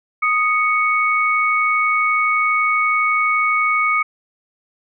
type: tone pair together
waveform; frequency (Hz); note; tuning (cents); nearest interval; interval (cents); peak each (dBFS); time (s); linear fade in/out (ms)
sine; 1244.5 / 2222; D#6 / C#7; 0 / +4; minor seventh; 1004; -17; 0.22-4.03; 10
effects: none